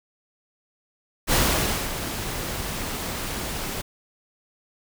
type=noise with ADSR envelope; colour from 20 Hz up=pink; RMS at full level=-19 dBFS; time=1.27-3.82 s; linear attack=49 ms; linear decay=580 ms; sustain=-11 dB; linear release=14 ms; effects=none